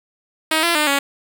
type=tone with pitch steps; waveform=5% pulse; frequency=316.1 / 340.4 / 301.7 / 279.8 Hz; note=D#4 / F4 / D4 / C#4; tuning=+27 / -44 / +47 / +16 cents; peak=-4 dBFS; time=0.51-0.99 s; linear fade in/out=5 ms; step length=120 ms; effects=none